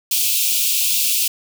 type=high-pass noise; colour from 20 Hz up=white; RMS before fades=-18 dBFS; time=0.11-1.28 s; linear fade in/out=5 ms; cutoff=2400 Hz; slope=96 dB/octave; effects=none